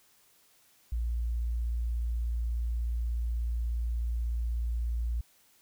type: tone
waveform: sine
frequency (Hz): 58.27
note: A#1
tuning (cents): 0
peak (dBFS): -28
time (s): 0.92-5.21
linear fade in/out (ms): 5
effects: white hiss -64 dBFS RMS until 5.61 s